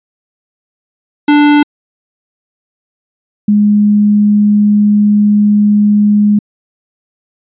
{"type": "tone pair in turn", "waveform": ["square", "sine"], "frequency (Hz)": [293.7, 207.7], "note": ["D4", "G#3"], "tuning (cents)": [0, 0], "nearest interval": "tritone", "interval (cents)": 600, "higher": "first", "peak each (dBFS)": -5, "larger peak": "neither", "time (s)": [[1.28, 1.63], [3.48, 6.39]], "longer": "second", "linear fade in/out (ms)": 5, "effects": ["resampled to 8000 Hz"]}